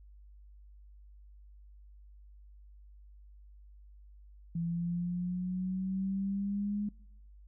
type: exponential sweep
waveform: sine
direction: up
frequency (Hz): 167.4 to 207.7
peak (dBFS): -31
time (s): 4.55-6.89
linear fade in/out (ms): 5
effects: noise-tail reverb RT60 0.8 s tail -24 dB re dry + added 50 Hz sine -52 dBFS peak until 7.47 s